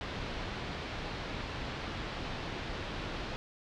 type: low-pass noise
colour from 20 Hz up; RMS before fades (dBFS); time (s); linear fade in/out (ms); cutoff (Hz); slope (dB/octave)
pink; -39; 0.01-3.36; 0; 4300; 24
effects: none